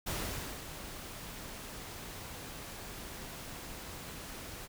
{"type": "noise with ADSR envelope", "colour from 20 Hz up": "pink", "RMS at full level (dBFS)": -36, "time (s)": [0.06, 4.68], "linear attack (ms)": 13, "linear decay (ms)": 530, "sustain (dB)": -9, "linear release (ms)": 36, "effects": []}